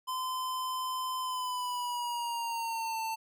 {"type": "tone with pitch glide", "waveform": "square", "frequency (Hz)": [1026, 893.2], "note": ["C6", "A5"], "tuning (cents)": [-34, 26], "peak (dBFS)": -33, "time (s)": [0.07, 3.16], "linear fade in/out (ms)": 20, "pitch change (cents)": -240, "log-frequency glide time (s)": [1.21, 2.99], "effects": []}